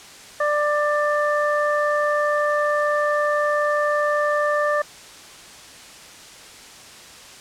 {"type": "harmonic tone", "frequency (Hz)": 592, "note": "D5", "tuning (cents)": 14, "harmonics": [1, 2, 3], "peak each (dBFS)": [-20, -23, -25], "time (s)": [0.4, 4.82], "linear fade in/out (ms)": 5, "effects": ["white hiss -42 dBFS RMS until 7.4 s", "low-pass 8000 Hz 12 dB/octave"]}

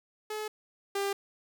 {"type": "tone pair in turn", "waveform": "sawtooth", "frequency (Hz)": [427.9, 397.8], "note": ["A4", "G4"], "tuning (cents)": [-48, 25], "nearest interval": "minor second", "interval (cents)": 127, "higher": "first", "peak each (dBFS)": [-30, -25], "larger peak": "second", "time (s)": [[0.3, 0.48], [0.95, 1.13]], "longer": "neither", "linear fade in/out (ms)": 5, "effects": []}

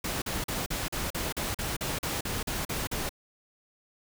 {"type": "noise bursts", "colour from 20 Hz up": "pink", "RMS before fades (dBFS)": -32, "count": 14, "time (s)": [0.04, 3.093], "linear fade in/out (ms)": 5, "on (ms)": 180, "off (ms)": 41, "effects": []}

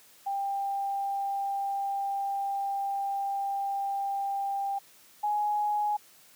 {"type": "tone pair in turn", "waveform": "sine", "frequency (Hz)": [793, 834.4], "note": ["G5", "G#5"], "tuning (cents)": [20, 8], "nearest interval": "minor second", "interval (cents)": 88, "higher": "second", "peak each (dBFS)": [-28, -25], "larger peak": "second", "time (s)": [[0.26, 4.79], [5.23, 5.97]], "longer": "first", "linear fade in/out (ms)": 10, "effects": ["white hiss -57 dBFS RMS until 6.35 s", "high-pass 100 Hz 12 dB/octave"]}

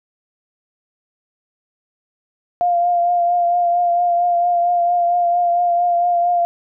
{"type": "tone with vibrato", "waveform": "sine", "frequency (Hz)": 699, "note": "F5", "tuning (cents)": 1, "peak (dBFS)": -13, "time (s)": [2.61, 6.45], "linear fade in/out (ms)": 0, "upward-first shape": "triangle", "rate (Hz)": 4.4, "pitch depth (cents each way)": 28, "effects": []}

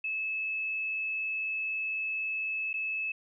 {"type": "tone with dropouts", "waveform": "sine", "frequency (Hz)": 2602, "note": "E7", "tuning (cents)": -23, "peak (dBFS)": -30, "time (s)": [0.04, 3.12], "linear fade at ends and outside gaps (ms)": 5, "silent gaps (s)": [2.731, 2.739], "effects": []}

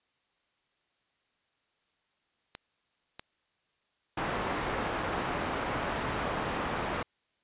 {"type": "clicks", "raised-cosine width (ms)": 0.2, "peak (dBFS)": -23, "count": 2, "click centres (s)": [2.551, 3.195]}
{"type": "low-pass noise", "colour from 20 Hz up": "white", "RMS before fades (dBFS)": -33, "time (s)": [4.17, 7.03], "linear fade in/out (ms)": 5, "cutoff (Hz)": 1300, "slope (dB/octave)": 12}
{"effects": ["white hiss -75 dBFS RMS until 7.43 s", "resampled to 8000 Hz"]}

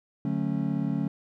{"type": "chord", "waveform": "triangle", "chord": "D major seventh", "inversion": "none", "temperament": "just", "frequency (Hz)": [146.83, 183.54, 220.2, 275.3], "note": ["D3", "F#3", "A3", "C#4"], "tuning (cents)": [0, -14, 2, -12], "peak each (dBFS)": -29, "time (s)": [0.25, 1.08], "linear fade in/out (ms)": 2, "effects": []}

